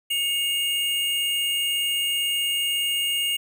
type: tone pair together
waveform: square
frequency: 2217 / 2834 Hz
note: C#7 / F7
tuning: 0 / +25 cents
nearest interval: major third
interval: 425 cents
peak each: -34 / -23 dBFS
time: 0.1-3.37 s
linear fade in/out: 10 ms
effects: none